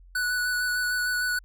square tone with vibrato, 1480 Hz, F#6, in tune, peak -25 dBFS, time 0.15-1.39 s, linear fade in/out 5 ms, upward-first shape square, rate 6.6 Hz, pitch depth 12 cents each way, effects added 44 Hz sine -48 dBFS peak until 1.44 s

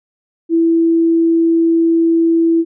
sine tone, 331.1 Hz, E4, 8 cents sharp, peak -9 dBFS, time 0.49-2.65 s, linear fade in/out 50 ms, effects none

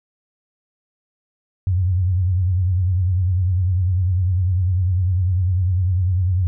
sine tone with vibrato, 91.3 Hz, F#2, 23 cents flat, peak -15 dBFS, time 1.67-6.47 s, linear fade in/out 0 ms, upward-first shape triangle, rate 10 Hz, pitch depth 120 cents each way, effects none

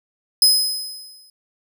sawtooth tone with exponential decay, 5060 Hz, D#8, 28 cents sharp, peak -6 dBFS, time 0.42-1.3 s, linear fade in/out 2 ms, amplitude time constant 190 ms, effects none

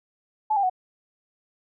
sine tone with pitch steps, 860 / 797.8 / 740.1 Hz, A5 / G5 / F#5, -40 / +30 / 0 cents, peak -19 dBFS, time 0.5-0.698 s, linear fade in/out 10 ms, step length 66 ms, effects none

